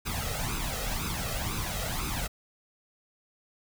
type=noise with flanger; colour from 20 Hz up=pink; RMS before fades=-32 dBFS; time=0.05-2.28 s; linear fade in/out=20 ms; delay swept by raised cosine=0.79 to 1.59 ms; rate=2 Hz; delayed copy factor=+0.7; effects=none